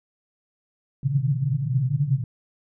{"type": "band-pass noise", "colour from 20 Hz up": "white", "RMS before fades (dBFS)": -23, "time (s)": [1.03, 2.24], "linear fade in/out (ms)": 2, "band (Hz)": [120, 150], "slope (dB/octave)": 96, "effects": []}